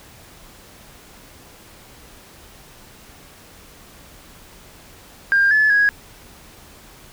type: tone with pitch steps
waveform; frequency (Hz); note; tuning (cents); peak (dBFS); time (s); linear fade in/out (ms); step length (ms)
sine; 1602 / 1725 / 1658; G6 / A6 / G#6; +37 / -35 / -3; -11; 5.32-5.89; 0; 190
effects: tanh soft clip ceiling -8 dBFS + pink hiss -45 dBFS RMS until 7.12 s